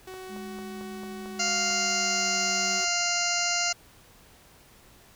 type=tone; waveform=sawtooth; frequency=373.9 Hz; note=F#4; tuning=18 cents sharp; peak=-35 dBFS; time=0.07-2.85 s; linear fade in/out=5 ms
type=click train; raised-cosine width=1 ms; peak=-31 dBFS; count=8; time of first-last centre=0.14-1.706 s; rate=4.47 Hz
type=tone with pitch glide; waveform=sine; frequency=207.2 to 196.02 Hz; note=G#3 to G3; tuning=-4 to 0 cents; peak=-38 dBFS; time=0.28-2.82 s; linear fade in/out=50 ms; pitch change=-96 cents; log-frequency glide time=1.37-2.37 s
type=harmonic tone; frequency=698.5 Hz; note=F5; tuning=in tune; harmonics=1 / 2 / 3 / 4 / 6 / 7 / 8 / 9 / 10; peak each=-33 / -33 / -33 / -33 / -33 / -33 / -33 / -33 / -33 dBFS; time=1.39-3.73 s; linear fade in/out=10 ms
effects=pink hiss -55 dBFS RMS until 5.15 s